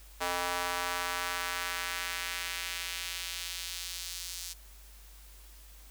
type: tone with high-pass filter sweep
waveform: square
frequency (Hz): 88.6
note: F2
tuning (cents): +25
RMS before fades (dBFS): -36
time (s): 0.2-4.54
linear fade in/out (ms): 20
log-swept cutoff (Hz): 760 to 5300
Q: 1.1
effects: added 50 Hz sine -51 dBFS peak until 5.9 s + white hiss -57 dBFS RMS until 5.9 s